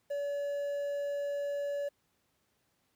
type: tone with quantisation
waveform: triangle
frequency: 571 Hz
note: D5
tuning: 49 cents flat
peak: -30 dBFS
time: 0.1-1.89 s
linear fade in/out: 10 ms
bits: 10
effects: pink hiss -75 dBFS RMS until 2.95 s + high-pass 80 Hz 12 dB/octave